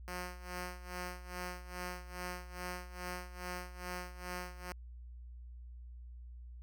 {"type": "tone with tremolo", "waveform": "5% pulse", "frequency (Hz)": 179.6, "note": "F3", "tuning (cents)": 49, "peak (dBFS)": -28, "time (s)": [0.08, 4.72], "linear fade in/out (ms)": 0, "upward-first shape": "sine", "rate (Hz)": 2.4, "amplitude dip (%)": 85, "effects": ["added 60 Hz sine -47 dBFS peak until 6.62 s"]}